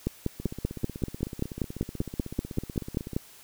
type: two click trains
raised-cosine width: 3 ms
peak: -13 / -23 dBFS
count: 17 / 45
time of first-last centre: 0.07-3.165 / 0.4-3.133 s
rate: 5.17 / 16.1 Hz
effects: white hiss -52 dBFS RMS until 3.43 s